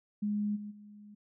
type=tone with level steps; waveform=sine; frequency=207.7 Hz; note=G#3; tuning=in tune; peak=-29 / -39 / -49 dBFS; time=0.22-1.15 s; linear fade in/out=10 ms; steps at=0.55 / 0.7 s; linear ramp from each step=20 ms; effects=none